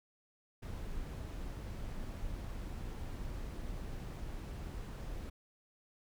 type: noise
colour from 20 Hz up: brown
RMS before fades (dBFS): -42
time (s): 0.62-5.3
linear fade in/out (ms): 10
effects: none